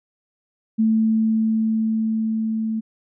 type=tone with level ramp; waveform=sine; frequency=221.1 Hz; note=A3; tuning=9 cents sharp; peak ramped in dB=-14 to -21 dBFS; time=0.78-2.81 s; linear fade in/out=20 ms; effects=none